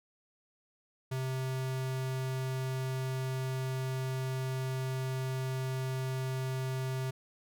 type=tone; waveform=square; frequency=130.81 Hz; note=C3; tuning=in tune; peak=-33 dBFS; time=1.11-7.11 s; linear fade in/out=10 ms; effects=none